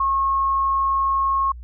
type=tone; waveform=sine; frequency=1087 Hz; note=C#6; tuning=34 cents flat; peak=-17 dBFS; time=0-1.52 s; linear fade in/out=5 ms; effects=added 60 Hz sine -34 dBFS peak until 1.63 s